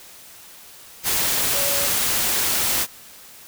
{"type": "tone in noise", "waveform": "sine", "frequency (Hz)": 564, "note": "C#5", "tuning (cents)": 30, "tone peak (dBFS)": -29, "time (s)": [1.52, 1.9], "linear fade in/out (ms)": 50, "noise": "white", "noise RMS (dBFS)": -21, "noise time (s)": [1.03, 2.87], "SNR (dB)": -11, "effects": ["white hiss -44 dBFS RMS until 3.47 s"]}